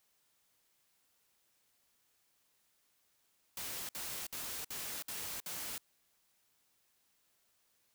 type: noise bursts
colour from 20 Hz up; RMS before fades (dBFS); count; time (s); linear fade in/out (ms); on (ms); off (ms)
white; -42; 6; 3.57-5.78; 2; 320; 58
effects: white hiss -75 dBFS RMS until 7.94 s